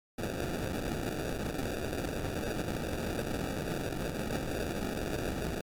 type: noise with sample-and-hold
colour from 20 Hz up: white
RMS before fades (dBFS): -35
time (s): 0.18-5.61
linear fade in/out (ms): 5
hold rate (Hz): 1050
effects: AAC 64 kbps